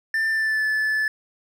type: tone with pitch glide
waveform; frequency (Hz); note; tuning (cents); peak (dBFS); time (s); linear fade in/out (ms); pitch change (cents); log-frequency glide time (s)
triangle; 1784 to 1738.2; A6 to A6; +23 to -22; -18; 0.14-1.08; 2; -45; 0.3-0.65
effects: none